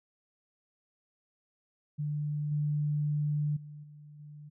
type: tone with level steps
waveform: sine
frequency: 148.4 Hz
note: D3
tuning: 18 cents sharp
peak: -30 / -27 / -43 / -48 / -45 dBFS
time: 1.98-4.5 s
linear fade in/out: 20 ms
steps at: 2.51 / 3.56 / 3.83 / 4.19 s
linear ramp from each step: 10 ms
effects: none